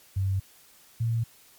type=tone pair in turn; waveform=sine; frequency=96.3 / 115.02 Hz; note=G2 / A#2; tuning=-30 / -23 cents; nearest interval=minor third; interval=307 cents; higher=second; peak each=-23 dBFS; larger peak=neither; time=0.16-0.4 / 1-1.24 s; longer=neither; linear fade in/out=10 ms; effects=white hiss -56 dBFS RMS until 1.58 s + MP3 96 kbps